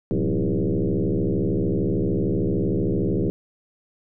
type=tone with frequency modulation; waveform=sine; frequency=101 Hz; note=G#2; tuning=48 cents flat; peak=-19 dBFS; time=0.11-3.3 s; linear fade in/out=0 ms; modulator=73.2 Hz; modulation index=4.9; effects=none